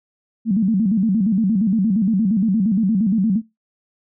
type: tone with vibrato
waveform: sine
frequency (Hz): 205.5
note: G#3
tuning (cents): -18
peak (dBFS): -14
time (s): 0.45-3.42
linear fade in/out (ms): 50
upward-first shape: square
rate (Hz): 8.6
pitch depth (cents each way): 160
effects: noise-tail reverb RT60 0.2 s tail -22 dB re dry